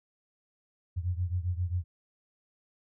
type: beating tone pair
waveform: sine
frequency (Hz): 86.9 / 94.4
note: F2 / F#2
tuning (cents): -8 / +35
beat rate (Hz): 7.5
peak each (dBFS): -30 / -33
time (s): 0.96-1.84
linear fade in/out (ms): 20
effects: none